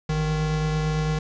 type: tone pair together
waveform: square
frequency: 54.5 / 154.6 Hz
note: A1 / D#3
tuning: -16 / -11 cents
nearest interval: octave + tritone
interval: 1805 cents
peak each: -30 / -23 dBFS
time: 0.09-1.19 s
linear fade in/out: 5 ms
effects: resampled to 16000 Hz + 8-bit